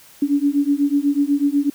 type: beating tone pair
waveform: sine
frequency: 281.4 / 289.5 Hz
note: C#4 / D4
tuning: +26 / -25 cents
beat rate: 8.1 Hz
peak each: -18 dBFS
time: 0.22-1.7 s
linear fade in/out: 5 ms
effects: white hiss -47 dBFS RMS until 1.74 s